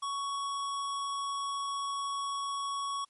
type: tone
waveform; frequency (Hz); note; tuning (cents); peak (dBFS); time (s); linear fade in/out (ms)
square; 1116; C#6; +11; -33; 0.02-3.05; 10
effects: white hiss -71 dBFS RMS until 3.09 s + MP3 48 kbps